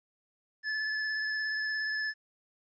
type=tone with vibrato; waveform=square; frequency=1731 Hz; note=A6; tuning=29 cents flat; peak=-31 dBFS; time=0.63-2.14 s; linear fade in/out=50 ms; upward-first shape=sine; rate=17 Hz; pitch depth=15 cents each way; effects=resampled to 16000 Hz + 12-bit